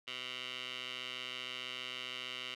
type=tone with band-pass filter; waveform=15% pulse; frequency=126.4 Hz; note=B2; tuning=41 cents sharp; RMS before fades=-43 dBFS; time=0.07-2.55 s; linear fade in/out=10 ms; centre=2900 Hz; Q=3.6; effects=none